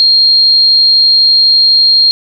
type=tone; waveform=sine; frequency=4224 Hz; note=C8; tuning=16 cents sharp; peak=-4 dBFS; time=0-2.11 s; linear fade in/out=0 ms; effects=none